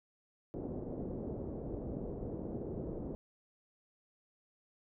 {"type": "low-pass noise", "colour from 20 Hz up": "white", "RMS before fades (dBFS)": -41, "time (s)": [0.54, 3.15], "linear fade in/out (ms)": 0, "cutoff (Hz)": 470, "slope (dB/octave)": 24, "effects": []}